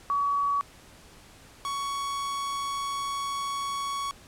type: tone pair in turn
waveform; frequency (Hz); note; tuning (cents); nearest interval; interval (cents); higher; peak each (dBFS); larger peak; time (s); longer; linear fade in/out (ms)
sine / 45% pulse; 1133 / 1116.8; C#6 / C#6; +37 / +13; unison; 24; first; -23 / -29; first; 0.1-0.61 / 1.65-4.11; second; 0
effects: pink hiss -52 dBFS RMS until 4.27 s + low-pass 11000 Hz 12 dB/octave